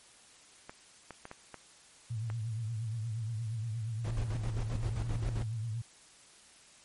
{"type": "clicks", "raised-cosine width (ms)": 0.5, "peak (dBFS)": -28, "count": 6, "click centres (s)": [0.695, 1.107, 1.254, 1.314, 1.543, 2.301]}
{"type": "tone with vibrato", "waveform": "sine", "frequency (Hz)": 112.3, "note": "A2", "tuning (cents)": 36, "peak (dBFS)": -33, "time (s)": [2.1, 5.82], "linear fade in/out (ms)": 10, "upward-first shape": "triangle", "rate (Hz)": 8.5, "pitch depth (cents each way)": 120}
{"type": "noise with tremolo", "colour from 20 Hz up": "brown", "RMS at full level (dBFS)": -35, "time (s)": [4.04, 5.44], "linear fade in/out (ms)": 10, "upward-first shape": "square", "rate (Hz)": 7.6, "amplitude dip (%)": 60}
{"effects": ["white hiss -58 dBFS RMS until 6.84 s", "MP3 48 kbps"]}